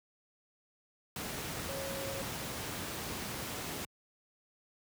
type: tone in noise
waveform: sine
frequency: 546 Hz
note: C#5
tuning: 26 cents flat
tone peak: -40 dBFS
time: 1.69-2.22 s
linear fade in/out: 2 ms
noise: pink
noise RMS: -39 dBFS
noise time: 1.16-3.85 s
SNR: -4 dB
effects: high-pass 80 Hz 12 dB/octave